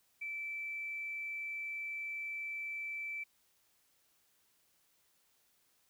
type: tone with tanh clipping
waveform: triangle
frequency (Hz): 2324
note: D7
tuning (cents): -19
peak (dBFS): -38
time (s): 0.21-3.24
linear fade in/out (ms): 10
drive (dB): 3
effects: white hiss -73 dBFS RMS until 5.89 s